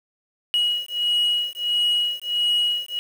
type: beating tone pair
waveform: sine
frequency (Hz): 2904 / 2905.5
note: F#7 / F#7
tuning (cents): -33 / -32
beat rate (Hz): 1.5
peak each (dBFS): -21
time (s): 0.54-2.99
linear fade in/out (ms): 0
effects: tanh soft clip ceiling -15 dBFS + 7-bit